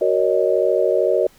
sine chord, D# minor seventh, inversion first, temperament just, 373.4 / 466.7 / 560 / 622.3 Hz, F#4 / A#4 / C#5 / D#5, +16 / +2 / +18 / 0 cents, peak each -20 dBFS, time 0.01-1.27 s, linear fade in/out 5 ms, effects pink hiss -52 dBFS RMS until 1.38 s

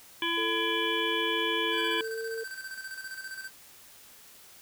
harmonic tone, 336.6 Hz, E4, 36 cents sharp, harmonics 1 / 3 / 5 / 7 / 9 / 10, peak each -34 / -34 / -34 / -34 / -34 / -34 dBFS, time 0.22-2.01 s, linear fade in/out 2 ms
sine tone with pitch glide, 443.2 to 451.7 Hz, A4 to A4, +13 to +45 cents, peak -33 dBFS, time 0.37-2.44 s, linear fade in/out 10 ms, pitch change +32 cents, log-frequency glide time 1.93-2.28 s
square tone with tremolo, 1551 Hz, G6, 19 cents flat, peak -37 dBFS, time 1.71-3.51 s, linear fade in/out 50 ms, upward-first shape square, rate 15 Hz, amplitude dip 55%
effects white hiss -53 dBFS RMS until 4.61 s

